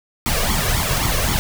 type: noise with flanger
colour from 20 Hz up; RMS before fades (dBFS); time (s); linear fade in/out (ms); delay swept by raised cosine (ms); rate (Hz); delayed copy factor
pink; -19; 0.26-1.39; 0; 0.89 to 1.84; 3.8; +0.75
effects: none